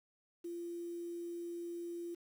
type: tone with quantisation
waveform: sine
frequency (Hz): 343.2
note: F4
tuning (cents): -30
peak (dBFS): -40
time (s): 0.44-2.15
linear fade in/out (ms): 10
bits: 10
effects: none